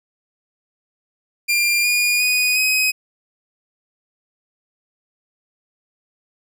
sawtooth tone with pitch steps, 2393 / 2436 / 2480 / 2525 Hz, D7 / D#7 / D#7 / D#7, +32 / -37 / -6 / +25 cents, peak -12 dBFS, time 1.48-2.92 s, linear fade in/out 20 ms, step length 360 ms, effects none

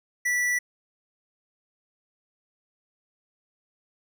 sine tone with tanh clipping, 1961 Hz, B6, 13 cents flat, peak -24 dBFS, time 0.25-0.59 s, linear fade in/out 10 ms, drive 15 dB, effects none

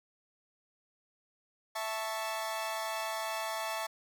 sawtooth chord, A major, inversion second, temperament equal, 659.3 / 880 / 1108.7 Hz, E5 / A5 / C#6, 0 / 0 / 0 cents, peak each -34 / -34 / -37 dBFS, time 1.75-3.87 s, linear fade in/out 10 ms, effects none

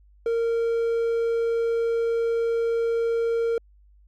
triangle tone, 461.7 Hz, A#4, 17 cents flat, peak -19 dBFS, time 0.26-3.58 s, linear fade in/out 2 ms, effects added 50 Hz sine -52 dBFS peak until 4.07 s + AAC 64 kbps

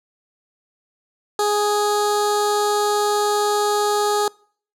15% pulse tone with notch filter, 415.3 Hz, G#4, in tune, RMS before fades -19 dBFS, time 1.39-4.28 s, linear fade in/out 2 ms, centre 2100 Hz, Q 1, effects noise-tail reverb RT60 0.5 s tail -25 dB re dry + low-pass 11000 Hz 12 dB/octave

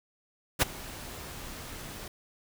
pink noise with ADSR envelope, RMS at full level -20 dBFS, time 0.59-2.08 s, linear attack 31 ms, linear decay 16 ms, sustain -22 dB, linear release 3 ms, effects none

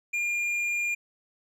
triangle tone with tanh clipping, 2408 Hz, D7, 43 cents sharp, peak -27 dBFS, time 0.13-0.95 s, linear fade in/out 10 ms, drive 11 dB, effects none

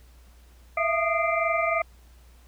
sine tone cluster, 655 / 678 / 1232 / 2081 / 2349 Hz, E5 / E5 / D#6 / C7 / D7, -11 / +49 / -17 / -10 / 0 cents, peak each -27 / -29 / -27 / -29 / -31 dBFS, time 0.77-1.82 s, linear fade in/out 5 ms, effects added 60 Hz sine -50 dBFS peak until 2.47 s + pink hiss -60 dBFS RMS until 2.47 s

